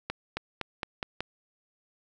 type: accelerating click train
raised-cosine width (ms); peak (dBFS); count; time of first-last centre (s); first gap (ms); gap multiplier
0.3; -15; 6; 0.1-1.206; 270; 0.9
effects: none